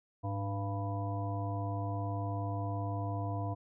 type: harmonic tone with a mistuned harmonic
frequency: 98.6 Hz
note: G2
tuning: 11 cents sharp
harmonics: 1 / 3 / 5 / 7 / 9 / 10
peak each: -34 / -42 / -47 / -41 / -53 / -44 dBFS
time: 0.23-3.55 s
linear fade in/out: 20 ms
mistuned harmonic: 1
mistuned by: +98 cents
effects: none